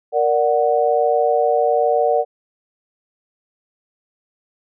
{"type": "chord", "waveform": "sine", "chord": "Bb augmented", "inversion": "none", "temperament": "equal", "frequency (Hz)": [466.2, 587.3, 740], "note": ["Bb4", "D5", "F#5"], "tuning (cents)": [0, 0, 0], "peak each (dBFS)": -18, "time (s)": [0.12, 2.25], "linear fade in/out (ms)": 50, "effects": []}